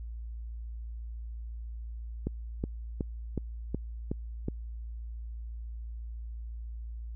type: click train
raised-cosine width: 3 ms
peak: -18 dBFS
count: 7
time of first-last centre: 2.27-4.484 s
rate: 2.71 Hz
effects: added 57 Hz sine -37 dBFS peak until 7.15 s